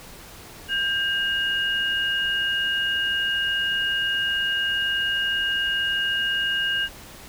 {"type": "tone pair together", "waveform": "sine", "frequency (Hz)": [1593.1, 2860], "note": ["G6", "F7"], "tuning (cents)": [28, 41], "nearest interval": "minor seventh", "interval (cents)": 1013, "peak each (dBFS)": -24, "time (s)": [0.68, 6.89], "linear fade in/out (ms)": 50, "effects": ["pink hiss -43 dBFS RMS until 7.28 s"]}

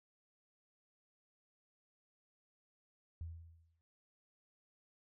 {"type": "tone with exponential decay", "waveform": "sine", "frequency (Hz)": 82.8, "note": "E2", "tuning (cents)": 8, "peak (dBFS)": -40, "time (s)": [3.21, 3.81], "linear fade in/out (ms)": 0, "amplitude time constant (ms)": 130, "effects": ["noise-tail reverb RT60 1.0 s tail -18 dB re dry"]}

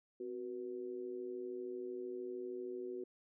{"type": "tone with amplitude modulation", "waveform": "sine", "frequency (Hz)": 370, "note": "F#4", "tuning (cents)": 0, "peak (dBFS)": -37, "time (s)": [0.2, 3.04], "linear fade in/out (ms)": 5, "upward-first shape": "sine", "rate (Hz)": 113, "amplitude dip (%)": 80, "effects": []}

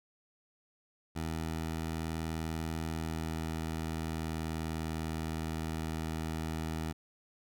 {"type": "tone with pitch glide", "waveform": "15% pulse", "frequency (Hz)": [80.6, 79.86], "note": ["E2", "D#2"], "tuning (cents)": [-38, 46], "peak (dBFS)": -28, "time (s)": [1.15, 6.93], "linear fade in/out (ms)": 20, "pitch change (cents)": -16, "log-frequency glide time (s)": [2.71, 5.12], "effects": []}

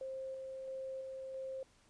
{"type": "tone with tremolo", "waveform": "sine", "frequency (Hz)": 529, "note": "C5", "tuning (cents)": 19, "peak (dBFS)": -40, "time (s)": [0.01, 1.63], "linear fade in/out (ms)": 2, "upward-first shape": "square", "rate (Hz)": 1.5, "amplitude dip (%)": 25, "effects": ["pink hiss -68 dBFS RMS until 1.89 s", "resampled to 22050 Hz"]}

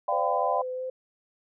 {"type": "chord", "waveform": "sine", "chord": "G dominant seventh", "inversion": "second", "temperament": "equal with one note detuned", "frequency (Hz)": [587.3, 698.5, 784, 1010.9], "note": ["D5", "F5", "G5", "B5"], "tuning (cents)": [0, 0, 0, 40], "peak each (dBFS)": -29, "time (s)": [0.08, 0.62], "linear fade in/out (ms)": 5}
{"type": "tone with vibrato", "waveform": "sine", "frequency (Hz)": 512, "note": "C5", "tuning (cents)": -38, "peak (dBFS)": -30, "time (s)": [0.12, 0.9], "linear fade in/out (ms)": 5, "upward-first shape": "sine", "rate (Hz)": 3, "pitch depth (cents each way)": 13}
{"effects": []}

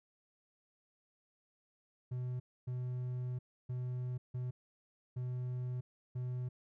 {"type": "tone bursts at uneven times", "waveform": "triangle", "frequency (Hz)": 125.2, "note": "B2", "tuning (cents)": 24, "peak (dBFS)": -34, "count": 6, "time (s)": [[2.11, 2.4], [2.67, 3.39], [3.69, 4.18], [4.34, 4.51], [5.16, 5.81], [6.15, 6.49]], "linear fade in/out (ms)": 10, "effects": []}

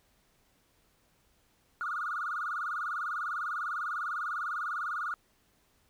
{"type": "tone with vibrato", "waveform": "triangle", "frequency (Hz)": 1307, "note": "E6", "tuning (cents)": -15, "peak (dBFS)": -28, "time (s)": [1.81, 5.14], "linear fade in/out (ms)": 0, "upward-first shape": "sine", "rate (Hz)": 20, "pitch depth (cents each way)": 200, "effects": ["tanh soft clip ceiling -29 dBFS", "pink hiss -69 dBFS RMS until 5.89 s"]}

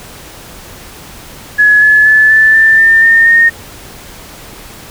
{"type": "tone with pitch steps", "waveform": "sine", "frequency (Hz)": [1693, 1713.7, 1734.6, 1755.7, 1777.2, 1798.9, 1820.8, 1843], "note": ["G#6", "A6", "A6", "A6", "A6", "A6", "A#6", "A#6"], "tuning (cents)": [33, -46, -25, -4, 17, 38, -41, -20], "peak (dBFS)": -3, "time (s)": [1.58, 3.5], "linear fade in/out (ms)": 20, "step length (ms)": 240, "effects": ["pink hiss -32 dBFS RMS until 4.9 s"]}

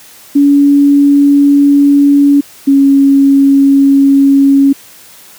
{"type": "tone pair in turn", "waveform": "sine", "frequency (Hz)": [283.9, 276.3], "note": ["C#4", "C#4"], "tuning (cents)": [41, -6], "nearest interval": "unison", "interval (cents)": 47, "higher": "first", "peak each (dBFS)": -3, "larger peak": "neither", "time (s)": [[0.35, 2.41], [2.67, 4.73]], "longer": "neither", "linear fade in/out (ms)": 10, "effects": ["white hiss -37 dBFS RMS until 5.38 s", "high-pass 80 Hz 12 dB/octave"]}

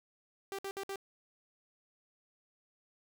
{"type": "tone bursts", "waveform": "sawtooth", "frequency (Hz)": 392, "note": "G4", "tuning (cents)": 0, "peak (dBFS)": -34, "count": 4, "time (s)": [0.52, 0.958], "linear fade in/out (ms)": 0, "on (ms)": 66, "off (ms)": 58, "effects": []}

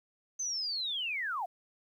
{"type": "linear sweep", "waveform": "sine", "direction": "down", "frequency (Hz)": [6272, 659.3], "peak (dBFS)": -32, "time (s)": [0.39, 1.46], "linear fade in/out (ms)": 10, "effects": ["11-bit"]}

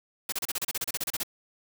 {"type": "noise bursts", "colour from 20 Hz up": "white", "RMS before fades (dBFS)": -30, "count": 15, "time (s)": [0.29, 1.233], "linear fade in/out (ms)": 5, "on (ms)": 33, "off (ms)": 32, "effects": []}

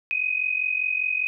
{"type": "tone pair together", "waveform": "sine", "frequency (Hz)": [2489, 2534], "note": ["D#7", "D#7"], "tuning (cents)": [0, 31], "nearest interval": "unison", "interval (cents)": 31, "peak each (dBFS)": -25, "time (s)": [0.11, 1.27], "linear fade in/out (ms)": 0, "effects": []}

